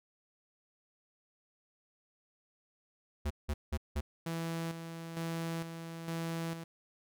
square tone bursts, 73.8 Hz, D2, 9 cents sharp, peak -32 dBFS, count 4, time 3.25-4.01 s, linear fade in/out 10 ms, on 55 ms, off 180 ms
sawtooth tone with tremolo, 165.4 Hz, E3, 6 cents sharp, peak -31 dBFS, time 4.26-6.64 s, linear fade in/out 5 ms, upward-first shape square, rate 1.1 Hz, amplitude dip 55%
effects none

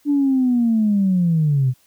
sine linear sweep, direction down, 293.7 to 123.47 Hz, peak -13 dBFS, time 0.05-1.74 s, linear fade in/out 50 ms, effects tanh soft clip ceiling -9 dBFS + white hiss -58 dBFS RMS until 1.86 s

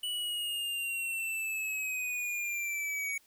square linear sweep, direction down, 2960 to 2234 Hz, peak -33 dBFS, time 0.03-3.18 s, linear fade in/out 5 ms, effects white hiss -65 dBFS RMS until 3.26 s

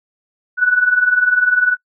sine tone with tremolo, 1480 Hz, F#6, in tune, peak -7 dBFS, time 0.57-1.77 s, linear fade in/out 50 ms, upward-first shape triangle, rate 20 Hz, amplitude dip 80%, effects noise-tail reverb RT60 0.1 s tail -26 dB re dry

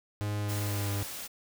45% pulse tone with pitch glide, 103.83 to 100.93 Hz, G#2 to G#2, 0 to -49 cents, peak -30 dBFS, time 0.21-1.03 s, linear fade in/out 0 ms, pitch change -49 cents, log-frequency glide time 0.37-0.87 s
white noise, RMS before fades -40 dBFS, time 0.48-1.28 s, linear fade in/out 20 ms
effects none

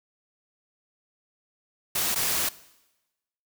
white noise with dropouts, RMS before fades -26 dBFS, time 1.95-2.49 s, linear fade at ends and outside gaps 5 ms, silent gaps 2.147-2.157 s, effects noise-tail reverb RT60 1.0 s tail -19 dB re dry

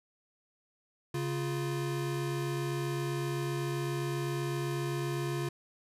square tone pair together, 138.98 / 349.2 Hz, C#3 / F4, +5 / 0 cents, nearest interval octave + major third, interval 1595 cents, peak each -34 / -36 dBFS, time 1.14-5.49 s, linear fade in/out 5 ms, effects resampled to 32000 Hz

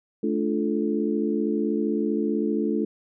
harmonic tone with a mistuned harmonic, 72.6 Hz, D2, 19 cents flat, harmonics 3 / 4 / 5 / 6, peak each -26 / -27 / -28 / -29 dBFS, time 0.23-2.85 s, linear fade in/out 5 ms, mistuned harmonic 5, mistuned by -83 cents, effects none

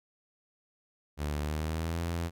sawtooth tone with pitch glide, 74 to 84.51 Hz, D2 to E2, +14 to +44 cents, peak -27 dBFS, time 1.17-2.31 s, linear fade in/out 50 ms, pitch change +230 cents, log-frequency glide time 1.39-2 s, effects none

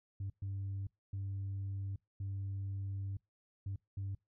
sine tone bursts at uneven times, 98 Hz, G2, in tune, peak -35 dBFS, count 6, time 0.2-0.3 / 0.42-0.87 / 1.13-1.96 / 2.2-3.17 / 3.66-3.76 / 3.97-4.15 s, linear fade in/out 5 ms, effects noise-tail reverb RT60 0.2 s tail -26 dB re dry + tanh soft clip ceiling -35 dBFS

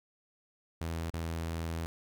sawtooth tone with dropouts, 82.41 Hz, E2, in tune, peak -30 dBFS, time 0.81-1.86 s, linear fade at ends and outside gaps 0 ms, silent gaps 1.102-1.138 s, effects 12-bit

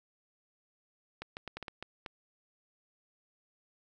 clicks, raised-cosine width 0.3 ms, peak -24 dBFS, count 8, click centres 1.22 / 1.369 / 1.477 / 1.57 / 1.627 / 1.682 / 1.826 / 2.062 s, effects none

